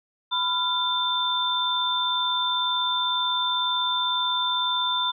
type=tone cluster; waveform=sine; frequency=997 / 1382 / 3559 Hz; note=B5 / F6 / A7; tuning=+16 / -19 / +19 cents; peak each=-26 / -33 / -24 dBFS; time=0.31-5.12 s; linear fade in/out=20 ms; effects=none